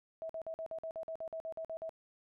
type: tone bursts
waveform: sine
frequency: 648 Hz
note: E5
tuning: 30 cents flat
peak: -38 dBFS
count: 14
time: 0.22-1.893 s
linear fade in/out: 0 ms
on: 74 ms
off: 49 ms
effects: none